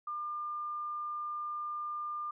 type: tone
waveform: sine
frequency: 1200 Hz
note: D6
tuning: 37 cents sharp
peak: -35 dBFS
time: 0.07-2.31 s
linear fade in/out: 5 ms
effects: none